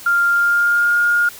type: tone with pitch glide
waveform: sine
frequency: 1396.9 to 1420.5 Hz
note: F6 to F6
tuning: 0 to +29 cents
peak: -12 dBFS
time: 0.06-1.29 s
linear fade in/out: 5 ms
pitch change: +29 cents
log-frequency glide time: 0.3-0.99 s
effects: white hiss -37 dBFS RMS until 1.39 s